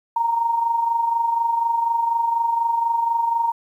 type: tone with amplitude modulation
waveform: sine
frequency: 928 Hz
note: A#5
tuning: 8 cents flat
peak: -15 dBFS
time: 0.16-3.52 s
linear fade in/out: 5 ms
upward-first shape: sine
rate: 24.1 Hz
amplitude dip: 55%
effects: 9-bit